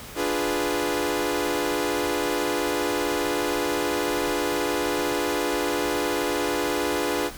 sawtooth chord, D diminished seventh, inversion none, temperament equal, 293.7 / 349.2 / 415.3 / 493.9 Hz, D4 / F4 / Ab4 / Cb5, 0 / 0 / 0 / 0 cents, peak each -25 dBFS, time 0.15-7.31 s, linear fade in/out 50 ms, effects pink hiss -40 dBFS RMS until 7.37 s

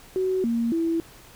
sine tone with pitch steps, 374.7 / 232.4 / 330.6 Hz, F#4 / A#3 / E4, +22 / -5 / +5 cents, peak -21 dBFS, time 0.16-1 s, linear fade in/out 0 ms, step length 280 ms, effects pink hiss -49 dBFS RMS until 1.35 s

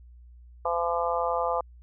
harmonic tone, 170.5 Hz, F3, 41 cents flat, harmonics 3 / 4 / 5 / 6 / 7, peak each -29 / -30 / -31 / -32 / -32 dBFS, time 0.65-1.61 s, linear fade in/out 5 ms, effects added 60 Hz sine -47 dBFS peak until 1.82 s

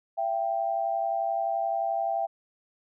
sine tone pair together, 672.5 / 784 Hz, E5 / G5, +34 / 0 cents, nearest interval minor third, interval 266 cents, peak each -28 dBFS, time 0.17-2.27 s, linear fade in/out 20 ms, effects none

